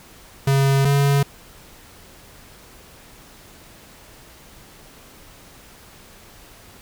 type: tone pair in turn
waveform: square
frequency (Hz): 137.1 / 140.63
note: C#3 / C#3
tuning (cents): -19 / +25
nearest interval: unison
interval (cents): 44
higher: second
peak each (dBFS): -15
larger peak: neither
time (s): 0.47-0.85 / 0.85-1.23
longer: neither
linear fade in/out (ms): 5
effects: pink hiss -46 dBFS RMS until 6.81 s